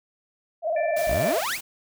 sine tone with vibrato, 650 Hz, E5, 24 cents flat, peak -22 dBFS, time 0.62-1.44 s, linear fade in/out 50 ms, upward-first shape square, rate 19 Hz, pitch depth 76 cents each way
harmonic tone, 587.3 Hz, D5, in tune, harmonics 1 / 3 / 4, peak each -30 / -35 / -36 dBFS, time 0.76-1.32 s, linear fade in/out 5 ms
white noise, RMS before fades -36 dBFS, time 0.96-1.61 s, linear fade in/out 10 ms
sawtooth exponential sweep, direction up, 36.5 to 3018 Hz, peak -22 dBFS, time 1.06-1.59 s, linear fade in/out 50 ms
effects none

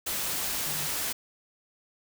sine tone in noise, 152 Hz, D#3, 40 cents flat, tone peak -41 dBFS, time 0.66-0.87 s, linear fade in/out 10 ms, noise white, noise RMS -31 dBFS, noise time 0.06-1.13 s, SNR -13 dB, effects none

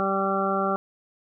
harmonic tone, 194.6 Hz, G3, 12 cents flat, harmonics 1 / 2 / 3 / 4 / 6 / 7, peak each -29 / -29 / -29 / -29 / -29 / -29 dBFS, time 0-0.76 s, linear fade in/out 0 ms, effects none

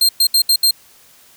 sawtooth tone bursts at uneven times, 4186 Hz, C8, in tune, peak -7 dBFS, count 5, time 0.01-0.09 / 0.2-0.27 / 0.34-0.42 / 0.49-0.56 / 0.63-0.71 s, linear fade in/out 5 ms, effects white hiss -48 dBFS RMS until 1.36 s

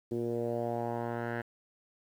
10% pulse tone with low-pass filter sweep, 117.9 Hz, A#2, 20 cents sharp, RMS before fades -34 dBFS, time 0.11-1.42 s, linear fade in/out 10 ms, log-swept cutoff 350 to 1700 Hz, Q 2.7, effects 10-bit

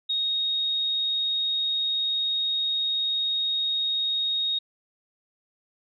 sine tone, 3739 Hz, A#7, 4 cents sharp, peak -23 dBFS, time 0.09-4.59 s, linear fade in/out 10 ms, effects none

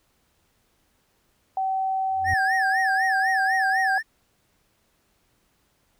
sine tone, 765 Hz, G5, 42 cents flat, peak -22 dBFS, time 1.57-3.98 s, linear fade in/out 2 ms
triangle tone with exponential growth, 88.8 Hz, F2, 29 cents sharp, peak -22 dBFS, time 2.08-2.34 s, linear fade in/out 5 ms, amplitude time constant 55 ms
triangle tone with vibrato, 1728 Hz, A6, 32 cents flat, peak -20 dBFS, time 2.24-4.03 s, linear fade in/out 50 ms, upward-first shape sine, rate 4 Hz, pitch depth 150 cents each way
effects pink hiss -67 dBFS RMS until 5.99 s

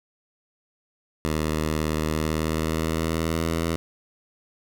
10% pulse tone with pitch glide, 77.78 to 82.36 Hz, D#2 to E2, 0 to -1 cents, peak -15 dBFS, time 1.25-3.76 s, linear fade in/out 0 ms, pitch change +99 cents, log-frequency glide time 2.07-3.56 s, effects none

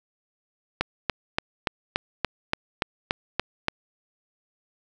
click train, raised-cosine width 0.3 ms, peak -6 dBFS, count 11, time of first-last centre 0.81-3.684 s, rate 3.48 Hz, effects none

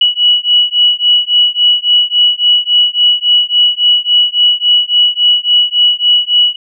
sine beating tone pair, 2932 / 2935.6 Hz, F#7 / F#7, -16 / -14 cents, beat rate 3.6 Hz, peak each -10 dBFS, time 0.01-6.56 s, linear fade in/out 5 ms, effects none

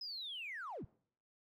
triangle linear sweep, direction down, 5150 to 65.6 Hz, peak -39 dBFS, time 0.01-0.85 s, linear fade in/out 5 ms, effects noise-tail reverb RT60 0.6 s tail -25 dB re dry + tanh soft clip ceiling -40 dBFS

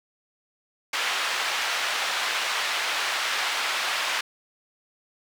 white band-pass noise, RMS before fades -27 dBFS, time 0.93-4.21 s, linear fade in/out 5 ms, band 820 to 3100 Hz, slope 12 dB/octave, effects none

